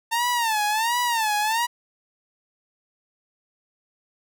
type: tone with vibrato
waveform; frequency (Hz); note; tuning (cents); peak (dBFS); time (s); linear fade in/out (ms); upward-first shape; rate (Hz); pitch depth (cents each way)
sawtooth; 903; A5; +45; -17; 0.11-1.67; 20; sine; 1.4; 140
effects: none